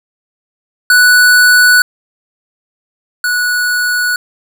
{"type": "tone pair in turn", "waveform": "square", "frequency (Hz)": [1480, 1469.8], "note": ["F#6", "F#6"], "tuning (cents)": [0, -12], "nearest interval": "unison", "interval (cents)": 12, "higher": "first", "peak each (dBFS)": [-5, -12], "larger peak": "first", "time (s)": [[0.9, 1.82], [3.24, 4.16]], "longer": "neither", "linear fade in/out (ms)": 2, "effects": []}